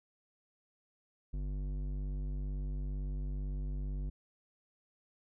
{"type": "tone with low-pass filter", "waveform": "square", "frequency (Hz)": 48.93, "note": "G1", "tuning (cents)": -2, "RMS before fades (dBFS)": -37, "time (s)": [1.33, 4.1], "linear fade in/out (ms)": 10, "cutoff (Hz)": 230, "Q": 0.77, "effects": []}